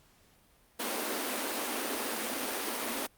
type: high-pass noise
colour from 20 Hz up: pink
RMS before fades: -34 dBFS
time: 0.79-3.07 s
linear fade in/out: 10 ms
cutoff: 220 Hz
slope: 96 dB/octave
effects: pink hiss -64 dBFS RMS until 3.17 s + Opus 48 kbps